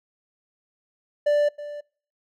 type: tone with echo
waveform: triangle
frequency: 587.3 Hz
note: D5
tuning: in tune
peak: -15 dBFS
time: 1.26-1.49 s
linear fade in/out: 10 ms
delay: 320 ms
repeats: 1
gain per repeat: -15 dB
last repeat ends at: 1.81 s
effects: noise-tail reverb RT60 0.5 s tail -26 dB re dry